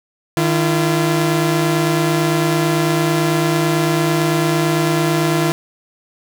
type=tone pair together; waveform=sawtooth; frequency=155.56 / 340.1 Hz; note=D#3 / F4; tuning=0 / -46 cents; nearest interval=octave + major second; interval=1354 cents; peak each=-13 dBFS; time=0.37-5.52 s; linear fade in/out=0 ms; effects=none